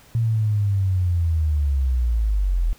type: linear sweep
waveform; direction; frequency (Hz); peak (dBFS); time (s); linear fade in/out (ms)
sine; down; 116.54 to 39.3; -17; 0.15-2.73; 0
effects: pink hiss -51 dBFS RMS until 2.78 s